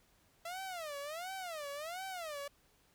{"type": "tone with vibrato", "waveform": "sawtooth", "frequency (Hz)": 659, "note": "E5", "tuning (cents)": -1, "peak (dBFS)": -37, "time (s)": [0.45, 2.48], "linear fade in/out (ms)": 5, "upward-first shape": "sine", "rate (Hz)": 1.4, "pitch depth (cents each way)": 270, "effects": ["pink hiss -70 dBFS RMS until 2.94 s"]}